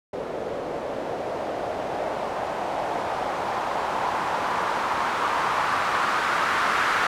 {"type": "noise with low-pass filter sweep", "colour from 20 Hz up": "blue", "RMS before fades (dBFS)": -26, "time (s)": [0.13, 7.07], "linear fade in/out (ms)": 5, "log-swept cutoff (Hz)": [500, 1400], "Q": 2.2, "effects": []}